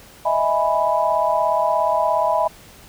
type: chord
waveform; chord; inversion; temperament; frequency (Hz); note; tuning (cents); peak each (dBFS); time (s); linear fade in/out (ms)
sine; E major seventh; third; equal; 622.3 / 659.3 / 830.6 / 987.8; D#5 / E5 / G#5 / B5; 0 / 0 / 0 / 0; -22 / -21 / -23 / -20; 0.25-2.48; 10
effects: pink hiss -45 dBFS RMS until 2.88 s